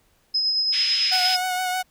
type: tone with tremolo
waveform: sine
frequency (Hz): 5090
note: D#8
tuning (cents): +39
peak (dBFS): -18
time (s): 0.34-1.37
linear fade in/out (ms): 10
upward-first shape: sine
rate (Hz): 9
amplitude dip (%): 30
type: band-pass noise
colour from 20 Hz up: white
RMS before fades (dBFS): -28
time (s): 0.72-1.36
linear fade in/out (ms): 20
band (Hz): 2200 to 4100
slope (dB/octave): 24
type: tone with vibrato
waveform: sawtooth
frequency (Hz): 736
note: F#5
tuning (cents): -9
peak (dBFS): -19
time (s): 1.11-1.83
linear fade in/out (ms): 20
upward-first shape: sine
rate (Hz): 6.4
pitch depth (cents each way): 22
effects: pink hiss -63 dBFS RMS until 1.9 s